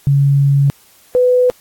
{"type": "tone pair in turn", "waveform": "sine", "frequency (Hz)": [140, 498.9], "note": ["C#3", "B4"], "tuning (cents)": [18, 17], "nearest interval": "octave + minor seventh", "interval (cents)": 2199, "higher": "second", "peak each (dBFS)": -8, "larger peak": "neither", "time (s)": [[0.07, 0.7], [1.15, 1.5]], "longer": "first", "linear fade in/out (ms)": 0, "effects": ["white hiss -48 dBFS RMS until 1.6 s", "AAC 64 kbps"]}